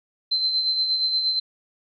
sine tone with tremolo, 4089 Hz, C8, 41 cents flat, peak -18 dBFS, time 0.31-1.4 s, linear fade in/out 10 ms, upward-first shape sine, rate 8.5 Hz, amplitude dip 45%, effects none

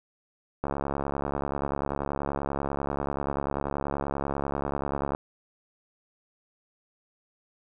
click train, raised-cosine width 1 ms, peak -15 dBFS, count 318, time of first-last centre 0.64-5.149 s, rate 70.3 Hz, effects none

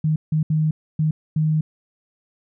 sine tone bursts at uneven times, 155.56 Hz, D#3, in tune, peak -16 dBFS, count 5, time 0.04-0.16 / 0.32-0.43 / 0.5-0.71 / 0.99-1.11 / 1.36-1.61 s, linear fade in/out 5 ms, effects none

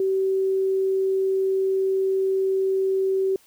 sine tone, 383.4 Hz, G4, 38 cents flat, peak -19 dBFS, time 0-3.36 s, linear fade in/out 2 ms, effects white hiss -57 dBFS RMS until 3.46 s

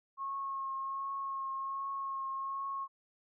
sine tone with vibrato, 1086 Hz, C#6, 36 cents flat, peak -35 dBFS, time 0.17-2.88 s, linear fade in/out 50 ms, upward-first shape triangle, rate 1.3 Hz, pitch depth 19 cents each way, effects none

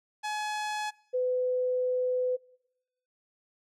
sawtooth / sine tone pair in turn, 847 / 503.6 Hz, G#5 / B4, +34 / +34 cents, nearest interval major sixth, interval 900 cents, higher first, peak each -27 / -25 dBFS, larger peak second, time 0.23-0.91 / 1.13-2.37 s, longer second, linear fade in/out 20 ms, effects noise-tail reverb RT60 0.9 s tail -24 dB re dry + low-pass 8000 Hz 12 dB/octave

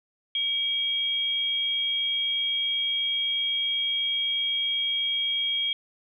sine tone pair together, 2293 / 3256 Hz, D7 / G#7, -42 / -35 cents, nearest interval tritone, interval 607 cents, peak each -34 / -24 dBFS, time 0.35-5.73 s, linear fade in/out 2 ms, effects none

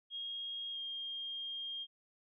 sine tone with pitch glide, 3261 to 3220 Hz, G#7 to G7, -32 to +46 cents, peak -39 dBFS, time 0.1-1.87 s, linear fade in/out 50 ms, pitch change -22 cents, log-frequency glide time 0.72-0.78 s, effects none

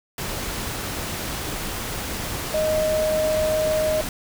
sine tone in noise, 622.3 Hz, D#5, in tune, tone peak -19 dBFS, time 2.54-4.01 s, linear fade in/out 2 ms, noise pink, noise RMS -29 dBFS, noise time 0.18-4.09 s, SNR +7 dB, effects none

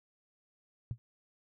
sine tone with exponential decay, 116.6 Hz, A#2, 1 cent sharp, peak -29 dBFS, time 0.91-0.98 s, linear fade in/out 0 ms, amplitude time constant 15 ms, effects none

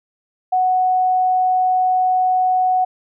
sine tone, 740 Hz, F#5, in tune, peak -13 dBFS, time 0.52-2.85 s, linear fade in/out 10 ms, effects none

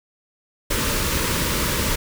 pink band-stop noise, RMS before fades -22 dBFS, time 0.7-1.96 s, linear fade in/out 10 ms, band 620 to 870 Hz, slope 96 dB/octave, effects none

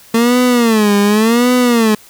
30% pulse tone with vibrato, 225.1 Hz, A3, 40 cents sharp, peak -6 dBFS, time 0.14-1.95 s, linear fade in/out 5 ms, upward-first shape sine, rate 0.89 Hz, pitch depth 180 cents each way, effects white hiss -42 dBFS RMS until 2.09 s

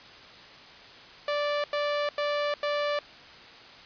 sawtooth tone bursts, 585 Hz, D5, 7 cents flat, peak -22 dBFS, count 4, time 1.28-2.99 s, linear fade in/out 2 ms, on 360 ms, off 90 ms, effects white hiss -48 dBFS RMS until 3.85 s + resampled to 11025 Hz

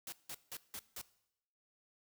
white noise bursts, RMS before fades -45 dBFS, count 5, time 0.07-1.015 s, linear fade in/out 2 ms, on 53 ms, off 170 ms, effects noise-tail reverb RT60 0.8 s tail -19 dB re dry

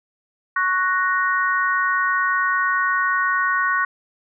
sine chord, F# major, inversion second, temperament equal, 1108.7 / 1480 / 1864.7 Hz, C#6 / F#6 / A#6, 0 / 0 / 0 cents, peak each -21 / -21 / -23 dBFS, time 0.56-3.85 s, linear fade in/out 5 ms, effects none

